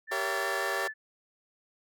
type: tone with vibrato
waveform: sine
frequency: 1760 Hz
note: A6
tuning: in tune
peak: -33 dBFS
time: 0.07-0.94 s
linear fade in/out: 50 ms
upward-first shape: sine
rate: 5.6 Hz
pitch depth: 19 cents each way
type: chord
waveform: 20% pulse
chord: G diminished seventh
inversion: none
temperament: just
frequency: 392 / 470.4 / 564.5 / 677.4 Hz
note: G4 / Bb4 / Db5 / Fb5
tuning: 0 / +16 / +31 / +47 cents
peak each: -30 / -33 / -30 / -32 dBFS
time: 0.11-0.88 s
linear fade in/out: 10 ms
effects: none